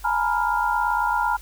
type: tone cluster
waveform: sine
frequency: 843 / 931 / 989 / 1400 Hz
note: G#5 / A#5 / B5 / F6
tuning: +26 / -2 / +2 / +4 cents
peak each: -25 dBFS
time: 0.04-1.37 s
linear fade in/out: 10 ms
effects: added 50 Hz sine -40 dBFS peak until 1.41 s + white hiss -48 dBFS RMS until 1.41 s